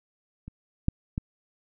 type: clicks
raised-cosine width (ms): 5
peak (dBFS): -27 / -10 / -16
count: 3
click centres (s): 0.48 / 0.884 / 1.179
effects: none